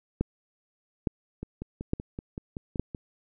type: two click trains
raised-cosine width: 3 ms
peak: -22 / -12 dBFS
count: 9 / 4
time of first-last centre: 1.43-2.948 / 0.21-2.796 s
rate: 5.27 / 1.16 Hz
effects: none